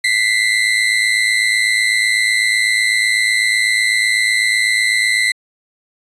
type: tone pair together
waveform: 35% pulse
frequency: 1978 / 2086 Hz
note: B6 / C7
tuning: +2 / -6 cents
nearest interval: minor second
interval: 92 cents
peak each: -14 dBFS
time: 0.04-5.32 s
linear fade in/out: 5 ms
effects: resampled to 22050 Hz